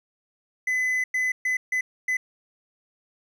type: tone bursts at uneven times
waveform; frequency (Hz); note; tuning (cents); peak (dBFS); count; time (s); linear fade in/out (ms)
triangle; 2015; B6; +34; -20; 5; 0.67-1.04 / 1.14-1.32 / 1.45-1.57 / 1.72-1.81 / 2.08-2.17; 5
effects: none